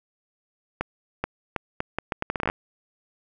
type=accelerating click train; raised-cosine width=0.5 ms; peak=-10 dBFS; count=15; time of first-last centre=0.81-2.499 s; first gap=430 ms; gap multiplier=0.75; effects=none